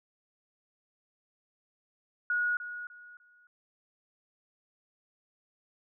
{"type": "tone with echo", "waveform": "sine", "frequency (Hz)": 1451, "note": "F#6", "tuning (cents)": -34, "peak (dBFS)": -26, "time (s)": [2.3, 2.57], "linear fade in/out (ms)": 2, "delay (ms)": 300, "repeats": 3, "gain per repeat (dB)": -11, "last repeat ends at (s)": 3.47, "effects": []}